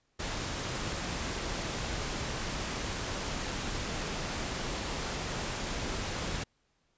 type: noise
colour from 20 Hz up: pink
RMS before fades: -35 dBFS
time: 0.19-6.44 s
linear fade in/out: 10 ms
effects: pink hiss -74 dBFS RMS until 6.97 s + resampled to 16000 Hz